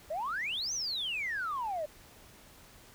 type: exponential two-way sweep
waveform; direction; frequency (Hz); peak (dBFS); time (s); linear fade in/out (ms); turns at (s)
sine; up then down; 581 to 6320 to 581; -31; 0.1-1.86; 10; 0.73
effects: tanh soft clip ceiling -28 dBFS + pink hiss -56 dBFS RMS until 2.94 s